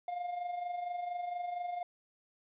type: tone with amplitude modulation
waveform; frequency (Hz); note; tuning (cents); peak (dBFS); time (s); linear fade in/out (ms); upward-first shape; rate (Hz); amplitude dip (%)
triangle; 708; F5; +23; -31; 0.08-1.83; 2; sine; 24.3; 55
effects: resampled to 8000 Hz + 12-bit